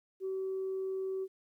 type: tone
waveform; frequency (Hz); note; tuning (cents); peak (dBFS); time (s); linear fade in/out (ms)
sine; 381.1; G4; -49; -32; 0.2-1.28; 50
effects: tanh soft clip ceiling -29 dBFS + 12-bit